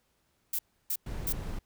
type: noise bursts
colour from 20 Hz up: violet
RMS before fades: -31 dBFS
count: 3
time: 0.53-1.327 s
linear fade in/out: 5 ms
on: 59 ms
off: 310 ms
type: noise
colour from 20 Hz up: brown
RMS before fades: -36 dBFS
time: 1.06-1.59 s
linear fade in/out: 5 ms
effects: pink hiss -73 dBFS RMS until 1.65 s